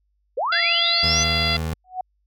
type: linear sweep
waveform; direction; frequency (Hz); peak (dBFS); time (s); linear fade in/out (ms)
sine; up; 426.8 to 6180; -20; 0.37-1.24; 10
type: harmonic tone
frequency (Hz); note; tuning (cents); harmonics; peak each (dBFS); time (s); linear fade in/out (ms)
683; F5; -39; 1 / 2 / 3 / 4 / 5 / 6 / 7; -30 / -30 / -26 / -29 / -25 / -29 / -25; 0.52-1.57; 5
type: tone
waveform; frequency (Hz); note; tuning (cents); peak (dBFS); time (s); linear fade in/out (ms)
25% pulse; 80.2; E2; -47; -20; 1.03-1.74; 5
type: tone with exponential growth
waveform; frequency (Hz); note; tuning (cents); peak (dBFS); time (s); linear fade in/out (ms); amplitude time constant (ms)
sine; 740; F#5; 0; -20; 1.84-2.01; 5; 35
effects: added 50 Hz sine -65 dBFS peak until 2.26 s